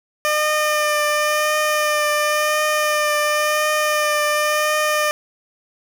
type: tone with vibrato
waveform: 15% pulse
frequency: 603 Hz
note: D5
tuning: 46 cents sharp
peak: -10 dBFS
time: 0.25-5.11 s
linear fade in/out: 0 ms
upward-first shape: triangle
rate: 0.94 Hz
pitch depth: 20 cents each way
effects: none